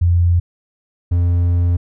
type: tone pair in turn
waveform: sine / triangle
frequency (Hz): 86.8 / 87.22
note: F2 / F2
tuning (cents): -10 / -2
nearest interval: unison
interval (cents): 8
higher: second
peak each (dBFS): -10 / -10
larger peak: neither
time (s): 0.01-0.4 / 1.11-1.77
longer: second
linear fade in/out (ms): 10
effects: none